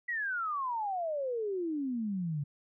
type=exponential sweep; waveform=sine; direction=down; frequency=1975.5 to 139.2 Hz; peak=-31 dBFS; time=0.08-2.44 s; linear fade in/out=10 ms; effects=none